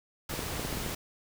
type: noise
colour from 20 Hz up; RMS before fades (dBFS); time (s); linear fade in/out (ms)
pink; -36; 0.29-0.95; 5
type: clicks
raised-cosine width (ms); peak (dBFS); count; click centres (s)
2; -22; 7; 0.339 / 0.392 / 0.595 / 0.65 / 0.727 / 0.772 / 0.863
effects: none